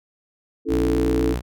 sine chord, A major, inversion first, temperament equal, 277.2 / 329.6 / 440 Hz, C#4 / E4 / A4, 0 / 0 / 0 cents, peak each -23 dBFS, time 0.65-1.36 s, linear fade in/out 50 ms
sawtooth tone, 61.2 Hz, B1, 15 cents flat, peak -19 dBFS, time 0.68-1.42 s, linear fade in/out 50 ms
effects none

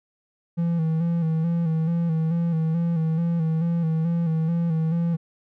triangle tone with vibrato, 164.81 Hz, E3, in tune, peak -18 dBFS, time 0.57-5.17 s, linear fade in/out 20 ms, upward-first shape square, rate 2.3 Hz, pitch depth 47 cents each way, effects none

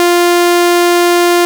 sawtooth tone, 349.2 Hz, F4, in tune, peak -3 dBFS, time 0-1.45 s, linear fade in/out 0 ms, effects 7-bit

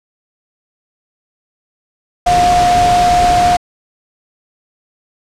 sine tone in noise, 711 Hz, F5, 31 cents sharp, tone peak -8 dBFS, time 2.26-3.57 s, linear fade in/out 10 ms, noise pink, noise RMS -18 dBFS, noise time 2.26-3.57 s, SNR +7 dB, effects low-pass 7000 Hz 12 dB/octave

